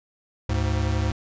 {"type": "tone pair together", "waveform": "square", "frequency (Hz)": [73.42, 104.91], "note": ["D2", "G#2"], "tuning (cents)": [0, 18], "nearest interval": "tritone", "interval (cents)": 618, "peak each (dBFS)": -25, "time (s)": [0.49, 1.12], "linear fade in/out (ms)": 5, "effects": ["resampled to 16000 Hz"]}